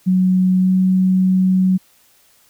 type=tone with pitch glide; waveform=sine; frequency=185 to 186.5 Hz; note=F#3 to F#3; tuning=0 to +14 cents; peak=-11 dBFS; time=0.06-1.78 s; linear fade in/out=20 ms; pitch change=+14 cents; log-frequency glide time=0.59-0.71 s; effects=white hiss -54 dBFS RMS until 2.49 s